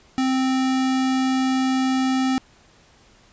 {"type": "tone", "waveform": "square", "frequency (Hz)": 261.4, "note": "C4", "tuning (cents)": -1, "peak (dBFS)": -19, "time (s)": [0.18, 2.38], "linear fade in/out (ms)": 0, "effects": ["pink hiss -54 dBFS RMS until 3.32 s", "resampled to 16000 Hz"]}